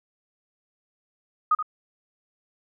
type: tone with echo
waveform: sine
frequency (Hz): 1244.5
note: D#6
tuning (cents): 0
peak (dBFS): -16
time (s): 1.51-1.55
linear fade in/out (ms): 5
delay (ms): 77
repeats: 1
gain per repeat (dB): -9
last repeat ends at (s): 1.627
effects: none